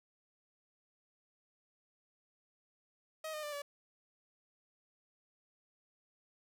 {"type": "tone with pitch steps", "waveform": "sawtooth", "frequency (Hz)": [630, 610.7, 591.9, 573.7], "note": ["D#5", "D#5", "D5", "D5"], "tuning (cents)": [21, -32, 13, -41], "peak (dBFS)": -36, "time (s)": [3.24, 3.62], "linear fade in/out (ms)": 5, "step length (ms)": 95, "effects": []}